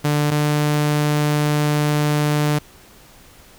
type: tone pair in turn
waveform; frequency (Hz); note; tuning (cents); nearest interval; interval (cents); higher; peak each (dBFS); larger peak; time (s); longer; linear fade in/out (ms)
sawtooth; 147.9 / 148.84; D3 / D3; +13 / +24; unison; 11; second; -12; neither; 0.04-0.31 / 0.31-2.59; second; 10
effects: pink hiss -47 dBFS RMS until 3.58 s